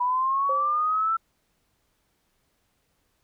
sine linear sweep, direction up, 974 to 1341 Hz, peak -21 dBFS, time 0-1.17 s, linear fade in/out 10 ms
sine tone with exponential decay, 533 Hz, C5, 32 cents sharp, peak -26 dBFS, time 0.49-0.95 s, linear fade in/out 5 ms, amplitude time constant 100 ms
effects pink hiss -71 dBFS RMS until 3.23 s

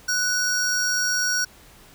square tone pair together, 1480 / 5636 Hz, F#6 / F8, 0 / +15 cents, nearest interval octave + major seventh, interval 2315 cents, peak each -24 / -24 dBFS, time 0.08-1.45 s, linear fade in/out 10 ms, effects pink hiss -50 dBFS RMS until 1.94 s

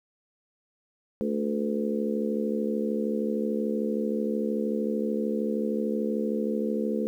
harmonic tone with a mistuned harmonic, 73.2 Hz, D2, 5 cents flat, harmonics 3 / 4 / 5 / 6 / 7, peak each -28 / -35 / -34 / -32 / -33 dBFS, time 1.21-7.07 s, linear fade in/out 0 ms, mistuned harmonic 7, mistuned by -26 cents, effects 10-bit

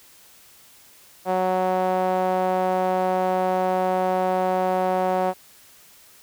sawtooth tone with band-pass filter, 185 Hz, F#3, in tune, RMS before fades -22 dBFS, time 1.25-5.34 s, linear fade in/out 50 ms, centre 690 Hz, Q 2.6, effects white hiss -51 dBFS RMS until 6.22 s

